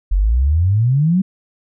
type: exponential sweep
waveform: sine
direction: up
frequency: 43.58 to 196 Hz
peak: -11 dBFS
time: 0.11-1.22 s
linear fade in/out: 10 ms
effects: none